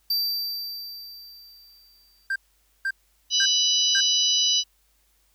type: tone with exponential decay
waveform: square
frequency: 4668 Hz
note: D8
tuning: 11 cents flat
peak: -21 dBFS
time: 0.1-2.27 s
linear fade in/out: 5 ms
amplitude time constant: 470 ms
type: tone bursts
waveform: triangle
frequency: 1581 Hz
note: G6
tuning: 14 cents sharp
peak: -21 dBFS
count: 4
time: 2.3-4.006 s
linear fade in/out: 5 ms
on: 59 ms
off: 490 ms
type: harmonic tone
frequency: 987.8 Hz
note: B5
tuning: in tune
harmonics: 3 / 4 / 5 / 6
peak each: -23 / -24 / -25 / -26 dBFS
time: 3.3-4.64 s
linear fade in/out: 50 ms
effects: added 50 Hz sine -66 dBFS peak until 5.34 s + white hiss -66 dBFS RMS until 5.34 s